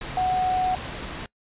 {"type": "tone in noise", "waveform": "sine", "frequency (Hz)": 740, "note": "F#5", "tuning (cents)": 0, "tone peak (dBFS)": -20, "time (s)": [0.17, 0.75], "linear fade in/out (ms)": 2, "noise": "pink", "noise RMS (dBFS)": -34, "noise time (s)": [0.01, 1.26], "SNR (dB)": 11, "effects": ["noise-tail reverb RT60 0.1 s tail -23 dB re dry", "resampled to 8000 Hz"]}